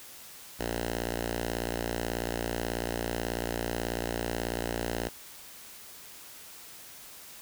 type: tone with notch filter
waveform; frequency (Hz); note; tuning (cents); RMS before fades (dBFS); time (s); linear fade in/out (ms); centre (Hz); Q
5% pulse; 58.27; A#1; 0; -33; 0.59-5.09; 10; 150; 1.4
effects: white hiss -48 dBFS RMS until 7.41 s